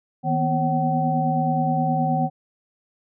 sine tone cluster, 158.1 / 240.4 / 249.9 / 543 / 759 Hz, D#3 / B3 / B3 / C#5 / F#5, +28 / -46 / +21 / -36 / +44 cents, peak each -23 / -30 / -27 / -31 / -22 dBFS, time 0.23-2.3 s, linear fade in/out 50 ms, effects none

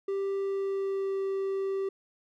triangle tone with pitch glide, 392.8 to 388.7 Hz, G4 to G4, +4 to -15 cents, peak -26 dBFS, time 0.08-1.89 s, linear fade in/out 5 ms, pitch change -19 cents, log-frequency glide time 0.38-1.22 s, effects none

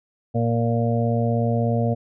harmonic tone, 116.54 Hz, A#2, in tune, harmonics 1 / 2 / 4 / 5 / 6, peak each -21 / -24 / -27 / -28 / -29 dBFS, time 0.34-1.95 s, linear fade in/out 20 ms, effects none

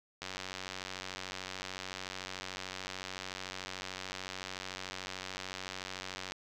click train, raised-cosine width 0.2 ms, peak -22 dBFS, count 572, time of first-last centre 0.22-6.32 s, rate 93.6 Hz, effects none

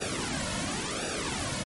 pink noise with flanger, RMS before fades -32 dBFS, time 0-1.64 s, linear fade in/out 20 ms, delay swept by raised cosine 0.94 to 2.54 ms, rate 0.94 Hz, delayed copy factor -0.95, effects MP3 48 kbps

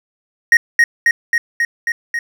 triangle tone with echo, 1873 Hz, A#6, 8 cents sharp, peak -3 dBFS, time 0.52-0.57 s, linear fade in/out 2 ms, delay 270 ms, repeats 6, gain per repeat -2 dB, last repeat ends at 2.19 s, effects none

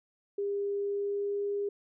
sine tone with pitch glide, 402.7 to 405.3 Hz, G4 to G#4, +47 to -42 cents, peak -29 dBFS, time 0.38-1.69 s, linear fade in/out 5 ms, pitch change +11 cents, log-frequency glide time 0.77-1.43 s, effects none

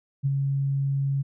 sine tone with ADSR envelope, 138.1 Hz, C#3, 6 cents flat, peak -19 dBFS, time 0.23-1.23 s, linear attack 28 ms, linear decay 31 ms, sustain -3 dB, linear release 20 ms, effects none

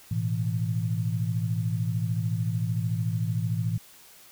sine chord, A suspended second, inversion none, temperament equal, 110 / 123.47 / 164.81 Hz, A2 / B2 / E3, 0 / 0 / 0 cents, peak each -27 / -31 / -30 dBFS, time 0.11-3.78 s, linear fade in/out 5 ms, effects white hiss -52 dBFS RMS until 4.31 s

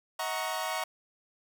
sawtooth chord, D# minor seventh, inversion none, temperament equal with one note detuned, 636.1 / 740 / 932.3 / 1108.7 Hz, D#5 / F#5 / A#5 / C#6, +38 / 0 / 0 / 0 cents, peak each -33 dBFS, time 0.19-0.84 s, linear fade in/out 5 ms, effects none

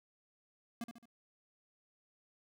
square tone with echo, 233.6 Hz, A#3, 4 cents sharp, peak -39 dBFS, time 0.81-0.84 s, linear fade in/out 2 ms, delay 72 ms, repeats 3, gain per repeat -7 dB, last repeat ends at 1.056 s, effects none

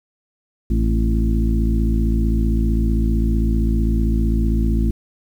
harmonic tone with a mistuned harmonic, 55.5 Hz, A1, 16 cents sharp, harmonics 1 / 2 / 3 / 4 / 5 / 6, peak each -16 / -25 / -27 / -23 / -29 / -28 dBFS, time 0.7-4.91 s, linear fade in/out 5 ms, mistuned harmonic 5, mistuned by -40 cents, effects 8-bit

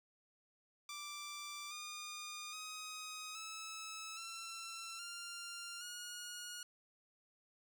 10% pulse tone with pitch steps, 1174.7 / 1215.4 / 1257.6 / 1301.2 / 1346.3 / 1392.9 / 1441.2 Hz, D6 / D#6 / D#6 / E6 / E6 / F6 / F#6, 0 / -41 / +18 / -23 / +36 / -5 / -46 cents, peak -37 dBFS, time 0.89-6.63 s, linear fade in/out 2 ms, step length 820 ms, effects none

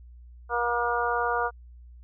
harmonic tone, 238.6 Hz, A#3, 41 cents sharp, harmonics 2 / 3 / 4 / 5 / 6, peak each -30 / -30 / -30 / -30 / -30 dBFS, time 0.49-1.51 s, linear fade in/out 50 ms, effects added 60 Hz sine -45 dBFS peak until 2.03 s

